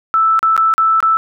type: tone with dropouts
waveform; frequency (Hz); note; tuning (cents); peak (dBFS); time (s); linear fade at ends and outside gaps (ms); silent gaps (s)
sine; 1318.5; E6; 0; -9; 0.14-1.17; 0; 0.392-0.429 / 0.565-0.577 / 0.739-0.78 / 1.004-1.027
effects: none